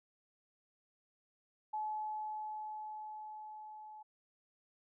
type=tone with level ramp; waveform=sine; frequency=857 Hz; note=A5; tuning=46 cents flat; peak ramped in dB=-35 to -49 dBFS; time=1.73-4.03 s; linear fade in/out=10 ms; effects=none